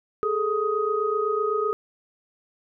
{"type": "tone cluster", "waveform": "sine", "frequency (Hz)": [412.8, 440.7, 1252], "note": ["G#4", "A4", "D#6"], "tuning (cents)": [-10, 3, 10], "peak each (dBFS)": -26, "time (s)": [0.23, 1.73], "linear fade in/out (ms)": 0, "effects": []}